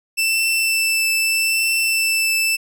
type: tone with vibrato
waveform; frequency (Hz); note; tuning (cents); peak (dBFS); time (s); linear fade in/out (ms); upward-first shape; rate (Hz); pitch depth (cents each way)
sawtooth; 2659; E7; +14; -13; 0.17-2.57; 20; triangle; 0.8; 13
effects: none